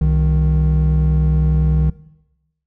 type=tone pair together; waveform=triangle; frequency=65.4 / 155.56 Hz; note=C2 / D#3; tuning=0 / 0 cents; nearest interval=octave + minor third; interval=1500 cents; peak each=-12 dBFS; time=0.01-1.9 s; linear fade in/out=5 ms; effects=noise-tail reverb RT60 0.9 s tail -20 dB re dry + tanh soft clip ceiling -6 dBFS